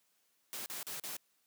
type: noise bursts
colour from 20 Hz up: white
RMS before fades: -42 dBFS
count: 4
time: 0.53-1.167 s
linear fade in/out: 0 ms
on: 130 ms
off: 39 ms
effects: white hiss -75 dBFS RMS until 1.46 s + high-pass 150 Hz 12 dB/octave